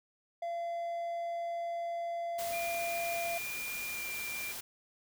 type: tone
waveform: triangle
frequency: 683 Hz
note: F5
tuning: 39 cents flat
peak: -32 dBFS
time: 0.42-3.38 s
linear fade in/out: 5 ms
type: noise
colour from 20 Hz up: white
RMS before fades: -42 dBFS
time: 2.38-4.61 s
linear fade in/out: 10 ms
type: tone with pitch glide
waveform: sine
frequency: 2405 to 2376 Hz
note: D7 to D7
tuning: +41 to +20 cents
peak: -38 dBFS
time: 2.52-4.53 s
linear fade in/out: 20 ms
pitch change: -21 cents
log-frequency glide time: 3.92-4.01 s
effects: none